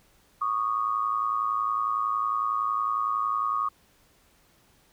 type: tone pair together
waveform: sine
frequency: 1115 / 1225.9 Hz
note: C#6 / D#6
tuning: +10 / -26 cents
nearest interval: major second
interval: 164 cents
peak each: -27 dBFS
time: 0.41-3.69 s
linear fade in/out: 10 ms
effects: pink hiss -62 dBFS RMS until 4.92 s